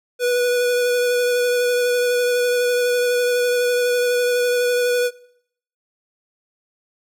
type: tone with vibrato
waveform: square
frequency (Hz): 489.9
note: B4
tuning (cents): -14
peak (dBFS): -17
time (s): 0.19-5.11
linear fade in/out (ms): 50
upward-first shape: sine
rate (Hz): 12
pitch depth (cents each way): 13
effects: noise-tail reverb RT60 0.7 s tail -22 dB re dry